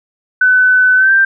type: tone with pitch glide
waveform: sine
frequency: 1506 to 1573.6 Hz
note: F#6 to G6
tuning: +30 to +6 cents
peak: -6 dBFS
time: 0.41-1.25 s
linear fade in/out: 5 ms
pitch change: +76 cents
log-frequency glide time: 0.96-1.12 s
effects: none